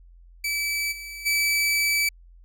sawtooth tone with level steps, 2305 Hz, D7, 33 cents flat, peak -21 / -32 / -17 dBFS, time 0.44-2.09 s, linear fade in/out 5 ms, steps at 0.91 / 1.25 s, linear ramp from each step 20 ms, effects added 43 Hz sine -47 dBFS peak until 2.44 s

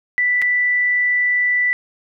sine tone with dropouts, 1975.5 Hz, B6, in tune, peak -14 dBFS, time 0.18-1.73 s, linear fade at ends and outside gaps 0 ms, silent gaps 0.417-0.422 s, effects none

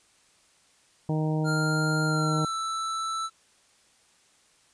harmonic tone, 155.56 Hz, D#3, in tune, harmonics 1 / 2 / 3 / 4 / 5 / 6, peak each -25 / -31 / -35 / -37 / -39 / -41 dBFS, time 1.09-2.45 s, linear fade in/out 2 ms
square tone with pitch glide, 1396.9 to 1322.3 Hz, F6 to E6, 0 to +5 cents, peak -29 dBFS, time 1.44-3.3 s, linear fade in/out 50 ms, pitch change -95 cents, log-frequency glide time 2.06-2.54 s
effects white hiss -62 dBFS RMS until 4.73 s + resampled to 22050 Hz

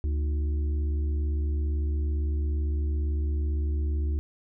harmonic tone with a mistuned harmonic, 73 Hz, D2, 10 cents flat, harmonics 1 / 3 / 4 / 5, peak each -24 / -45 / -42 / -44 dBFS, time 0.04-4.19 s, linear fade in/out 0 ms, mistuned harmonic 4, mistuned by +88 cents, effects none

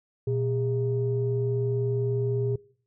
sine tone pair together, 120.59 / 405.6 Hz, B2 / G#4, -41 / -41 cents, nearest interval octave + major sixth, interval 2100 cents, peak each -25 / -27 dBFS, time 0.27-2.56 s, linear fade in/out 5 ms, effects noise-tail reverb RT60 0.5 s tail -22 dB re dry + tanh soft clip ceiling -16 dBFS

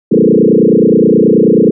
sine tone with frequency modulation, 329.7 Hz, E4, in tune, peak -4 dBFS, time 0.11-1.71 s, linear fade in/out 10 ms, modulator 29.4 Hz, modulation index 5.1, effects none

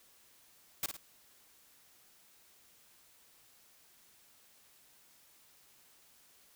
white noise with echo, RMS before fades -34 dBFS, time 0.83-0.86 s, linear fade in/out 2 ms, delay 54 ms, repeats 2, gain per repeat -7 dB, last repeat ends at 0.968 s, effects white hiss -64 dBFS RMS until 6.55 s

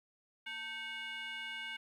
sine tone with frequency modulation, 2210 Hz, C#7, 6 cents flat, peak -38 dBFS, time 0.46-1.77 s, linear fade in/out 10 ms, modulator 657 Hz, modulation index 1.4, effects tanh soft clip ceiling -38 dBFS + 12-bit

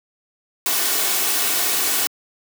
white noise with comb filter, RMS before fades -20 dBFS, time 0.66-2.07 s, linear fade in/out 0 ms, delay 2.7 ms, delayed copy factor +0.5, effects high-pass 200 Hz 12 dB/octave

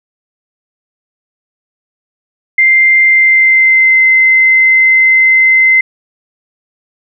sine tone with pitch glide, 2093 to 2065 Hz, C7 to C7, 0 to -23 cents, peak -4 dBFS, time 2.58-5.81 s, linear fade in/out 5 ms, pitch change -23 cents, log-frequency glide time 3.02-4.05 s, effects none

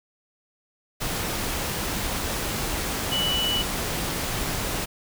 sine tone in noise, 2960 Hz, F#7, in tune, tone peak -23 dBFS, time 3.11-3.63 s, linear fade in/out 20 ms, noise pink, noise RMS -28 dBFS, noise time 1-4.86 s, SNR +2 dB, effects none

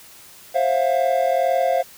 triangle tone cluster, 531 / 669 / 711 Hz, C5 / E5 / F5, +25 / +25 / +31 cents, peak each -19 dBFS, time 0.54-1.83 s, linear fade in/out 20 ms, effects white hiss -45 dBFS RMS until 1.97 s

